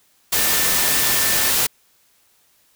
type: tone in noise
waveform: sine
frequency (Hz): 1782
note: A6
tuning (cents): +22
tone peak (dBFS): -29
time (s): 0.36-1.51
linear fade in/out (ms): 10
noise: white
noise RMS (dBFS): -18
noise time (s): 0.32-1.67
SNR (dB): -14
effects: white hiss -59 dBFS RMS until 2.75 s